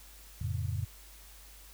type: chord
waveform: sine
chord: F augmented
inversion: none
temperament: equal with one note detuned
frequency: 88.94 / 110 / 138.59 Hz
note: F2 / A2 / C#3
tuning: +32 / 0 / 0 cents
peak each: -34 / -35 / -38 dBFS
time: 0.41-0.85 s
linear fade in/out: 5 ms
effects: added 50 Hz sine -53 dBFS peak until 1.73 s + white hiss -55 dBFS RMS until 1.73 s